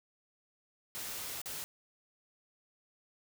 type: noise with dropouts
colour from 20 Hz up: white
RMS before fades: -41 dBFS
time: 0.95-1.64 s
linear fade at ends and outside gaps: 0 ms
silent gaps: 1.416-1.458 s
effects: none